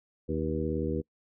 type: harmonic tone with a mistuned harmonic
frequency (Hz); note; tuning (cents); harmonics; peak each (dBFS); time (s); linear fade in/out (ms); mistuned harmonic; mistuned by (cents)
77.78; D#2; 0; 1 / 2 / 3 / 4 / 5 / 6; -35 / -35 / -35 / -35 / -35 / -35; 0.28-1.02; 20; 6; +55
effects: noise-tail reverb RT60 0.1 s tail -26 dB re dry